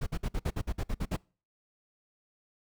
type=noise bursts; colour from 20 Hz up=brown; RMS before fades=-30 dBFS; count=11; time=0.01-1.166 s; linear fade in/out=10 ms; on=56 ms; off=54 ms; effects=noise-tail reverb RT60 0.4 s tail -26 dB re dry